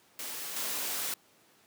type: noise with level steps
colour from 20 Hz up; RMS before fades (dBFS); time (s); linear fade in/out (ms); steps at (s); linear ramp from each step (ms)
white; -39 / -34; 0.19-1.14; 2; 0.56; 5
effects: pink hiss -63 dBFS RMS until 1.66 s + high-pass 200 Hz 12 dB/octave